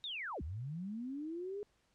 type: linear two-way sweep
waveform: sine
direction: down then up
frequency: 3816 to 65.41 to 419 Hz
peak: -39 dBFS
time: 0.04-1.63 s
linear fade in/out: 0 ms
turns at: 0.42 s
effects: pink hiss -75 dBFS RMS until 1.94 s + low-pass 8000 Hz 12 dB/octave